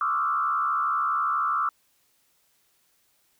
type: tone with frequency modulation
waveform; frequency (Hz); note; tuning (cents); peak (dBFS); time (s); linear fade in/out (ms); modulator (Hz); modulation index
sine; 1244.5; D#6; 0; -22; 0.01-1.69; 2; 72.3; 1.8
effects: white hiss -67 dBFS RMS until 3.39 s